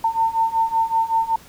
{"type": "beating tone pair", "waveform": "sine", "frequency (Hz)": [900, 905.3], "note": ["A5", "A5"], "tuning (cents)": [39, 49], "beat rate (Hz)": 5.3, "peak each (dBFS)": [-21, -19], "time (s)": [0.04, 1.36], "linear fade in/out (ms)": 5, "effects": ["pink hiss -46 dBFS RMS until 1.48 s"]}